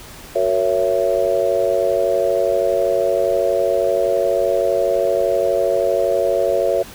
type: chord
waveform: sine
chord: F# dominant seventh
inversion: none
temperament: just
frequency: 370 / 462.5 / 555 / 666 Hz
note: F#4 / A#4 / C#5 / E5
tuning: 0 / -14 / +2 / +18 cents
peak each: -23 / -21 / -18 / -20 dBFS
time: 0.35-6.83 s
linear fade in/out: 10 ms
effects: pink hiss -38 dBFS RMS until 6.94 s